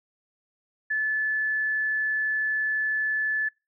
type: tone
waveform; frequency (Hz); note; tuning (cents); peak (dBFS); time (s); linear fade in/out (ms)
sine; 1734; A6; -26; -23; 0.9-3.49; 10
effects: noise-tail reverb RT60 0.3 s tail -26 dB re dry